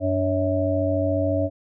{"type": "tone cluster", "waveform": "sine", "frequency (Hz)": [93.5, 288.5, 556, 650], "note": ["F#2", "D4", "C#5", "E5"], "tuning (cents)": [19, -31, 5, -24], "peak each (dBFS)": -25, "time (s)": [0, 1.5], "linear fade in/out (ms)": 50, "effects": []}